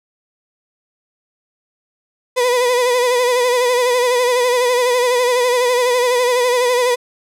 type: tone with vibrato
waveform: 35% pulse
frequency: 493.9 Hz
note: B4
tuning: in tune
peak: -11 dBFS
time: 2.36-6.96 s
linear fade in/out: 20 ms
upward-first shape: sine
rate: 12 Hz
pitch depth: 53 cents each way
effects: low-pass 12000 Hz 12 dB/octave